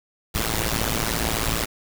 pink noise with amplitude modulation, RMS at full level -20 dBFS, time 0.34-1.66 s, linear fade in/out 20 ms, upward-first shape sine, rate 112 Hz, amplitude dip 100%, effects none

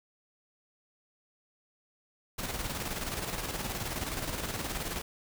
pink noise with tremolo, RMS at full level -34 dBFS, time 2.38-5.02 s, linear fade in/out 10 ms, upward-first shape square, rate 19 Hz, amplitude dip 45%, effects none

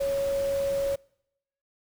sine tone in noise, 554.4 Hz, C#5, in tune, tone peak -24 dBFS, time 0-0.96 s, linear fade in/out 10 ms, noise pink, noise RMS -41 dBFS, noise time 0-0.96 s, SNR +14 dB, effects noise-tail reverb RT60 0.8 s tail -25 dB re dry

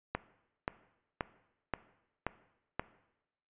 click train, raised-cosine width 0.5 ms, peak -17 dBFS, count 6, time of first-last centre 0.15-2.796 s, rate 1.89 Hz, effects noise-tail reverb RT60 0.9 s tail -17 dB re dry + resampled to 8000 Hz

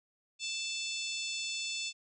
harmonic tone, 881 Hz, A5, 2 cents sharp, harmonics 3 / 4 / 5 / 6 / 7 / 8 / 9, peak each -39 / -40 / -43 / -44 / -48 / -44 / -48 dBFS, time 0.39-1.93 s, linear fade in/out 50 ms, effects none

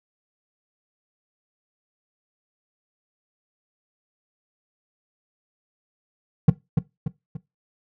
triangle tone with echo, 154.3 Hz, D#3, 14 cents flat, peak -5 dBFS, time 6.48-6.5 s, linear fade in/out 5 ms, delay 290 ms, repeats 3, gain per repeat -7 dB, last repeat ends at 7.37 s, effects noise-tail reverb RT60 0.2 s tail -18 dB re dry

